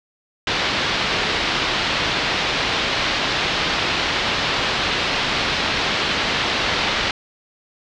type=low-pass noise; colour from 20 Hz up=white; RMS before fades=-21 dBFS; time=0.47-7.11 s; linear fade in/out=2 ms; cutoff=4200 Hz; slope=24 dB/octave; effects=low-pass 7000 Hz 12 dB/octave